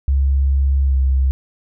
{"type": "tone with pitch glide", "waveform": "sine", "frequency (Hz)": [68.3, 66.36], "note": ["C#2", "C2"], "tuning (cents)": [-25, 25], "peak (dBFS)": -12, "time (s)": [0.08, 1.31], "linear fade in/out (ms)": 0, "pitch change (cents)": -50, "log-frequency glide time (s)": [0.85, 0.96], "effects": []}